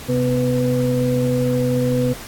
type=tone cluster; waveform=sine; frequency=130.2 / 249.2 / 497.1 Hz; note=C3 / B3 / B4; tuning=-8 / +16 / +11 cents; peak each=-20 dBFS; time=0.08-2.14 s; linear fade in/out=20 ms; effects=pink hiss -35 dBFS RMS until 2.27 s + AAC 64 kbps